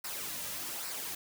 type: noise with flanger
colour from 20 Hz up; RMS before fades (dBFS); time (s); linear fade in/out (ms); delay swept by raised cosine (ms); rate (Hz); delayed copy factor
white; -39; 0.04-1.15; 5; 0.3 to 2.8; 1.2; -0.55
effects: none

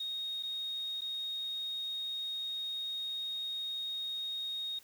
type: tone with dropouts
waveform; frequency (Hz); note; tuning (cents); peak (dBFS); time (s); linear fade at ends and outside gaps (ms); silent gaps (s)
sine; 3729; A#7; 0; -35; 0-4.79; 5; 0.427-0.432 / 1.009-1.017
effects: white hiss -60 dBFS RMS until 4.83 s

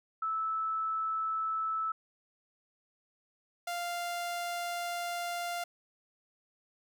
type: tone pair in turn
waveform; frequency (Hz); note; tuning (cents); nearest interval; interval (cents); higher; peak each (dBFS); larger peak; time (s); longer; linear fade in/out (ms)
sine / sawtooth; 1310 / 696.6; E6 / F5; -11 / -5; major seventh; 1094; first; -30 / -30; neither; 0.22-1.92 / 3.67-5.64; second; 5
effects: none

